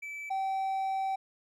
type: tone pair in turn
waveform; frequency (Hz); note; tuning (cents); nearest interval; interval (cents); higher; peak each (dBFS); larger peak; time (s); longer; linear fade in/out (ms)
triangle; 2311 / 771.2; D7 / G5; -28 / -28; octave + perfect fifth; 1900; first; -36 / -27; second; 0.02-0.3 / 0.3-1.16; second; 10
effects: none